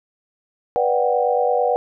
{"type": "chord", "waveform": "sine", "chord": "G major seventh", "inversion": "first", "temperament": "just", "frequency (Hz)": [490, 588, 735, 784], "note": ["B4", "D5", "F#5", "G5"], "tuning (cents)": [-14, 2, -12, 0], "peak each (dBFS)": [-19, -23, -21, -23], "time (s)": [0.76, 1.76], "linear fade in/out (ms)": 0, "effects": []}